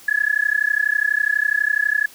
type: tone with amplitude modulation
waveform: sine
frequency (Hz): 1700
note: G#6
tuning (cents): +40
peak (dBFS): -12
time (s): 0.08-2.06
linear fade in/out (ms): 5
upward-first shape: sine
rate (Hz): 32.1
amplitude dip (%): 100
effects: white hiss -45 dBFS RMS until 2.14 s